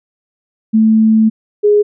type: tone pair in turn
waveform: sine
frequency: 220 / 415.3 Hz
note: A3 / G#4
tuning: 0 / 0 cents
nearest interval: major seventh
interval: 1100 cents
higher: second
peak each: -6 dBFS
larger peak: neither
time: 0.73-1.3 / 1.63-1.83 s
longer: first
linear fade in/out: 20 ms
effects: none